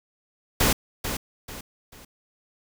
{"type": "noise with echo", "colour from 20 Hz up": "pink", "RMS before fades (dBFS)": -20, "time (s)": [0.6, 0.73], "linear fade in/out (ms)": 5, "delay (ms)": 440, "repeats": 3, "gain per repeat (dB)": -9, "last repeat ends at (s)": 2.05, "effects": []}